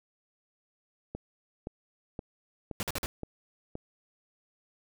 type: click train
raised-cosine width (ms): 2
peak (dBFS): -23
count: 6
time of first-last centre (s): 1.15-3.754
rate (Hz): 1.92
type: noise bursts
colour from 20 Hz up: pink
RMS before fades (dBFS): -33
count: 4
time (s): 2.8-3.06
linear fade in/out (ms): 0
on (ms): 29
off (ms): 48
effects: none